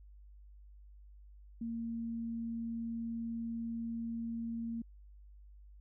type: tone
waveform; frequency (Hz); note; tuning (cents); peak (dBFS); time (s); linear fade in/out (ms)
sine; 230.1; A#3; -22; -36; 1.61-4.82; 5
effects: added 50 Hz sine -53 dBFS peak until 5.8 s